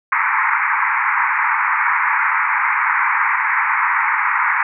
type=band-pass noise; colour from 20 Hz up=pink; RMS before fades=-17 dBFS; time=0.12-4.63 s; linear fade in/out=2 ms; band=870 to 2300 Hz; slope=96 dB/octave; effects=none